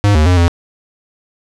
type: tone with pitch steps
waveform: square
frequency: 102.3 / 76.8 / 90.1 / 85.7 Hz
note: G#2 / D#2 / F#2 / F2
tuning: -26 / -22 / -45 / -32 cents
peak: -8 dBFS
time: 0.04-0.48 s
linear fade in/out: 0 ms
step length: 110 ms
effects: low-pass 7000 Hz 12 dB/octave + 8-bit